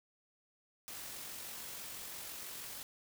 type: noise with amplitude modulation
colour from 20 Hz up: white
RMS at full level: -45 dBFS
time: 0.88-2.83 s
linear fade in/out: 0 ms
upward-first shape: sine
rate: 46.1 Hz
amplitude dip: 25%
effects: none